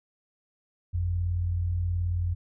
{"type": "tone pair together", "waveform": "sine", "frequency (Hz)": [49.5, 88.2], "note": ["G1", "F2"], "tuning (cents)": [18, 18], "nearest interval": "minor seventh", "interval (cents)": 1000, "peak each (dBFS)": [-34, -25], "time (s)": [0.93, 2.35], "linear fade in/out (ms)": 20, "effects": []}